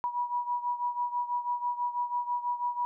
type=beating tone pair; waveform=sine; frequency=969 / 975.1 Hz; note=B5 / B5; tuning=-33 / -22 cents; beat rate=6.1 Hz; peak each=-30 / -34 dBFS; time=0.04-2.85 s; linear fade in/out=0 ms; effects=none